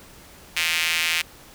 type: tone with high-pass filter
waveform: square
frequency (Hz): 82.3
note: E2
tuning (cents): -2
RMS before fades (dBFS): -23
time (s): 0.56-1.22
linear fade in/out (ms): 10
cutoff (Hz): 2400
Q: 2.5
effects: pink hiss -47 dBFS RMS until 1.54 s